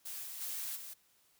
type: noise with level steps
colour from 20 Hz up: blue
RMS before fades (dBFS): -43 / -45 / -40 / -47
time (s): 0.05-0.94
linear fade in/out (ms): 10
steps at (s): 0.22 / 0.4 / 0.75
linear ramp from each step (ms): 20
effects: white hiss -70 dBFS RMS until 1.39 s